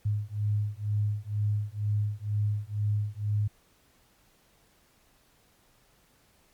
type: beating tone pair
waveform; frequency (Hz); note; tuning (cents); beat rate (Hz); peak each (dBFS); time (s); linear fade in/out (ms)
sine; 103.4 / 105.5; G#2 / G#2; -7 / +28; 2.1; -29; 0.05-3.48; 10
effects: pink hiss -64 dBFS RMS until 6.53 s + MP3 96 kbps